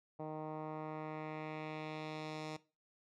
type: tone with low-pass filter sweep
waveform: 10% pulse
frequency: 155.1 Hz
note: D#3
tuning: 5 cents flat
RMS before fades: -44 dBFS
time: 0.19-2.57 s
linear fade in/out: 10 ms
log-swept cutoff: 780 to 5800 Hz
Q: 1.3
effects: noise-tail reverb RT60 0.3 s tail -18 dB re dry